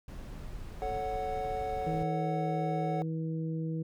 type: noise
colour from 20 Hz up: brown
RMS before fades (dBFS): -42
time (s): 0.08-2.03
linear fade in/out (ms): 2
type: chord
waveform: triangle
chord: F# minor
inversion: first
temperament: equal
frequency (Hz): 440 / 554.4 / 740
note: A4 / C#5 / F#5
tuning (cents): 0 / 0 / 0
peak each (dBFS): -36 / -37 / -32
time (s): 0.82-3.02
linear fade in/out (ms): 0
type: harmonic tone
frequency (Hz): 161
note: E3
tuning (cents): -41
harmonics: 1 / 2 / 3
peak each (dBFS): -32 / -39 / -43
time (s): 1.86-3.83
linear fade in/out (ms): 10
effects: none